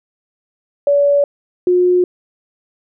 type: tone pair in turn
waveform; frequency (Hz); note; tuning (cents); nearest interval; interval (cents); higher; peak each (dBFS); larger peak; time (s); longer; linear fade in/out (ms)
sine; 571 / 359.7; D5 / F#4; -49 / -49; minor sixth; 800; first; -9; neither; 0.87-1.24 / 1.67-2.04; neither; 2
effects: none